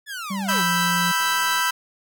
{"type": "linear sweep", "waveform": "sawtooth", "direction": "down", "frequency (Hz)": [1760, 278.4], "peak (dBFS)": -26, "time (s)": [0.06, 0.64], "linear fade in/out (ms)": 50}
{"type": "tone with pitch glide", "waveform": "triangle", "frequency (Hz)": [196, 175.63], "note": ["G3", "F3"], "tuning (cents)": [0, 10], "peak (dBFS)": -23, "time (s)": [0.3, 1.12], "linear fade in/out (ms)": 10, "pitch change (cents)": -190, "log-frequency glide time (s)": [0.57, 0.63]}
{"type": "chord", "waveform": "sawtooth", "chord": "E minor", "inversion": "second", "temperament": "equal", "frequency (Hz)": [987.8, 1318.5, 1568], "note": ["B5", "E6", "G6"], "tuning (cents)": [0, 0, 0], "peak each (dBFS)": [-20, -21, -20], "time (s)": [0.48, 1.71], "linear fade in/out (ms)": 10}
{"type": "click train", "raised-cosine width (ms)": 0.5, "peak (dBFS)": -29, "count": 64, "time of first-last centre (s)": [1.2, 1.599], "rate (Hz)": 158}
{"effects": []}